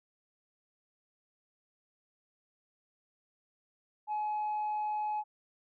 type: tone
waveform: sine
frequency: 847 Hz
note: G#5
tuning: 34 cents sharp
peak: -29 dBFS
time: 4.07-5.24 s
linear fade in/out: 50 ms
effects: tanh soft clip ceiling -29 dBFS